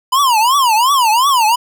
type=tone with vibrato; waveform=square; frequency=987.8 Hz; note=B5; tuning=in tune; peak=-10 dBFS; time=0.12-1.56 s; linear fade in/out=10 ms; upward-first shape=triangle; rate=2.8 Hz; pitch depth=290 cents each way; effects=none